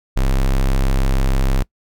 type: tone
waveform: square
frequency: 33.19 Hz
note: C1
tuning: 26 cents sharp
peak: -14 dBFS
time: 0.16-1.63 s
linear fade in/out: 10 ms
effects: noise-tail reverb RT60 0.1 s tail -23 dB re dry